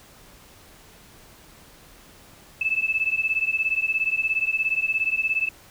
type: beating tone pair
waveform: sine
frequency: 2612 / 2629 Hz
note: E7 / E7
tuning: -17 / -5 cents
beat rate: 17 Hz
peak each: -24 dBFS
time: 2.61-5.49 s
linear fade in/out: 5 ms
effects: pink hiss -50 dBFS RMS until 5.7 s